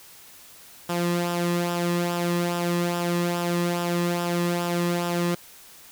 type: tone with flanger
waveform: sawtooth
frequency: 173.7 Hz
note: F3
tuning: 9 cents flat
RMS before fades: -25 dBFS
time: 0.89-5.35 s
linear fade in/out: 5 ms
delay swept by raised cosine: 0.46 to 1.38 ms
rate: 2.4 Hz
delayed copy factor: -0.55
effects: white hiss -48 dBFS RMS until 5.91 s